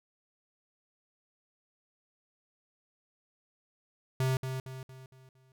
square tone with echo, 130.81 Hz, C3, in tune, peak -27 dBFS, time 4.2-4.37 s, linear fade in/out 2 ms, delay 230 ms, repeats 5, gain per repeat -7 dB, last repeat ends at 5.52 s, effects none

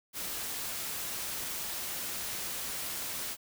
white noise, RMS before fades -37 dBFS, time 0.13-3.37 s, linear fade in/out 50 ms, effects none

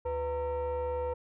sine tone with frequency modulation, 496.4 Hz, B4, 9 cents sharp, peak -28 dBFS, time 0.05-1.14 s, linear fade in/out 10 ms, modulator 423 Hz, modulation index 0.82, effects tanh soft clip ceiling -28 dBFS

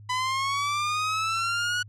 sawtooth linear sweep, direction up, 996 to 1470 Hz, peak -21 dBFS, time 0.09-1.83 s, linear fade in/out 10 ms, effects added 104 Hz sine -44 dBFS peak until 1.88 s + low-pass 7000 Hz 12 dB/octave

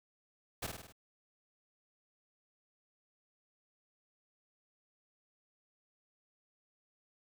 pink noise with echo, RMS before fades -38 dBFS, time 0.62-0.67 s, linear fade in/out 10 ms, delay 51 ms, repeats 5, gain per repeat -4 dB, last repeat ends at 0.925 s, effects none

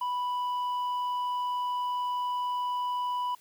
sine tone with tanh clipping, 987.8 Hz, B5, in tune, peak -29 dBFS, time 0.01-3.35 s, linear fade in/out 5 ms, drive 5 dB, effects white hiss -60 dBFS RMS until 3.4 s

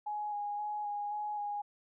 sine tone with vibrato, 830.6 Hz, G#5, in tune, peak -34 dBFS, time 0.06-1.62 s, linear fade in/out 10 ms, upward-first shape square, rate 1.9 Hz, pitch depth 15 cents each way, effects none

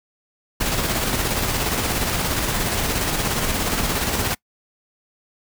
pink noise with tremolo, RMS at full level -21 dBFS, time 0.6-4.35 s, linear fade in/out 10 ms, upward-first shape square, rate 17 Hz, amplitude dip 30%, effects noise-tail reverb RT60 0.1 s tail -24 dB re dry

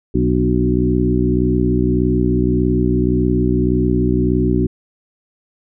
harmonic tone with a mistuned harmonic, 61.74 Hz, B1, in tune, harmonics 1 / 2 / 3 / 4 / 5 / 6, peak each -20 / -20 / -20 / -20 / -20 / -20 dBFS, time 0.14-4.67 s, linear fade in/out 10 ms, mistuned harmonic 5, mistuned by -27 cents, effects none

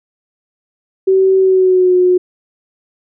sine tone with pitch glide, 381.3 to 362.8 Hz, G4 to F#4, -48 to -34 cents, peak -7 dBFS, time 1.07-2.18 s, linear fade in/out 10 ms, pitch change -86 cents, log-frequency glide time 1.38-1.95 s, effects none

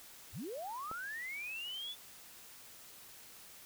sine linear sweep, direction up, 48.76 to 3520 Hz, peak -40 dBFS, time 0.32-1.96 s, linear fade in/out 50 ms
click, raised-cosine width 1 ms, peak -31 dBFS, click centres 0.914 s
effects white hiss -55 dBFS RMS until 3.65 s

